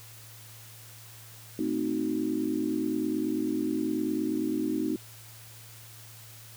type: chord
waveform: sine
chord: A diminished seventh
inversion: none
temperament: equal with one note detuned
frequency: 222.4 / 261.6 / 311.1 / 370 Hz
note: A3 / C4 / Eb4 / Gb4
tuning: +19 / 0 / 0 / 0 cents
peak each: -35 / -32 / -29 / -35 dBFS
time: 1.59-4.96 s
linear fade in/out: 2 ms
effects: added 112 Hz sine -50 dBFS peak until 6.56 s + white hiss -50 dBFS RMS until 6.56 s